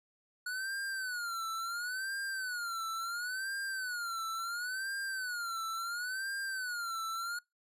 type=tone with vibrato; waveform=square; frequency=1457 Hz; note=F#6; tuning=27 cents flat; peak=-36 dBFS; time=0.46-7.39 s; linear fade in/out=5 ms; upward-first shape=sine; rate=0.72 Hz; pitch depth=160 cents each way; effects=noise-tail reverb RT60 0.2 s tail -25 dB re dry + resampled to 32000 Hz